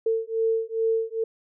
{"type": "beating tone pair", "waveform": "sine", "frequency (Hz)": [448.8, 451.2], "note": ["A4", "A4"], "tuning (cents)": [34, 44], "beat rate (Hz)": 2.4, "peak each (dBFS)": -25, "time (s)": [0.06, 1.24], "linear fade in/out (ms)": 5, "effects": []}